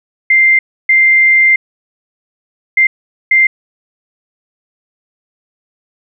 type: tone bursts at uneven times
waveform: sine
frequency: 2093 Hz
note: C7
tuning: in tune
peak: -5 dBFS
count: 4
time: 0.3-0.59 / 0.89-1.56 / 2.77-2.87 / 3.31-3.47 s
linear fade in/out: 5 ms
effects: none